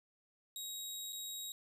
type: tone with dropouts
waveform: 20% pulse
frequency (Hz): 3802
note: A#7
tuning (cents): +33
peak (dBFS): -36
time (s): 0.56-1.52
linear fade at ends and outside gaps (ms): 1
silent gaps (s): 1.124-1.129
effects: none